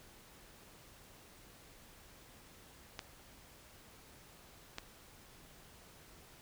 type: clicks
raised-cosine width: 0.2 ms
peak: -23 dBFS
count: 2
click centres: 2.992 / 4.784 s
effects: pink hiss -59 dBFS RMS until 6.41 s